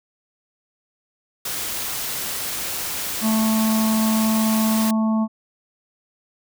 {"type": "noise", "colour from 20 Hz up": "white", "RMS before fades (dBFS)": -27, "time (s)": [1.45, 4.91], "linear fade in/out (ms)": 5}
{"type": "harmonic tone", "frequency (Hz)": 219.9, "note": "A3", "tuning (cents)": -1, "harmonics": [1, 3, 4, 5], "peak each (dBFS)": [-17, -31, -32, -32], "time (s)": [3.21, 5.28], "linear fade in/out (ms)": 50}
{"effects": []}